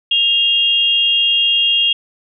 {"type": "tone pair together", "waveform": "sine", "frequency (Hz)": [2800, 3264], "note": ["F7", "G#7"], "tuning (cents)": [4, -31], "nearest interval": "minor third", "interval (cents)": 265, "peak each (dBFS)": -14, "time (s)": [0.11, 1.93], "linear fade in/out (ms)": 5, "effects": []}